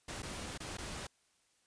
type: noise with dropouts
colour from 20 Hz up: pink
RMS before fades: -43 dBFS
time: 0.08-1.07 s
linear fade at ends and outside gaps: 5 ms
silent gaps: 0.222-0.229 / 0.577-0.602 / 0.772-0.783 s
effects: white hiss -73 dBFS RMS until 1.66 s + resampled to 22050 Hz